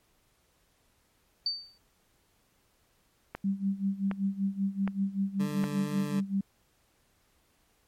sine tone with exponential decay, 4588 Hz, D8, 41 cents flat, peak -24 dBFS, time 1.46-1.78 s, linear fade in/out 2 ms, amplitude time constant 68 ms
click train, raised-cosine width 0.5 ms, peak -20 dBFS, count 4, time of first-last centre 3.35-5.64 s, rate 1.31 Hz
sine tone with tremolo, 196 Hz, G3, in tune, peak -24 dBFS, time 3.44-6.41 s, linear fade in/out 5 ms, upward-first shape sine, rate 5.2 Hz, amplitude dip 85%
20% pulse tone with vibrato, 146.83 Hz, D3, in tune, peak -29 dBFS, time 5.39-6.21 s, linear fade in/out 20 ms, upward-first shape sine, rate 2.2 Hz, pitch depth 12 cents each way
effects pink hiss -69 dBFS RMS until 7.87 s + MP3 64 kbps

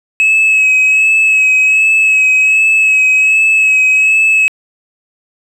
sine tone with vibrato, 2572 Hz, E7, 43 cents flat, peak -4 dBFS, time 0.2-4.48 s, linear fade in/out 0 ms, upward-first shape sine, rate 1.3 Hz, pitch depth 25 cents each way, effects tanh soft clip ceiling -5 dBFS + 7-bit

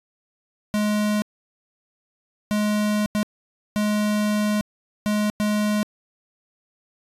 square tone bursts at uneven times, 210 Hz, G#3, 19 cents sharp, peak -20 dBFS, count 6, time 0.74-1.22 / 2.51-3.06 / 3.15-3.23 / 3.76-4.61 / 5.06-5.3 / 5.4-5.83 s, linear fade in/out 0 ms, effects resampled to 32000 Hz

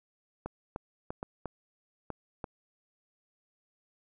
clicks, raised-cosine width 1 ms, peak -22 dBFS, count 7, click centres 0.46 / 0.761 / 1.105 / 1.229 / 1.457 / 2.103 / 2.442 s, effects none

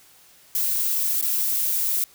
violet noise with dropouts, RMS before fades -23 dBFS, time 0.55-2.04 s, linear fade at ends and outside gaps 1 ms, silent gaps 1.213-1.225 s, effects white hiss -53 dBFS RMS until 2.14 s

